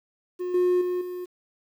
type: tone with level steps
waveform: triangle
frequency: 359.7 Hz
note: F#4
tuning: 49 cents flat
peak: -25 / -16 / -22 / -29 dBFS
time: 0.39-1.26 s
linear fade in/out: 20 ms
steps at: 0.54 / 0.81 / 1.01 s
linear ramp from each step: 5 ms
effects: tanh soft clip ceiling -12 dBFS + 9-bit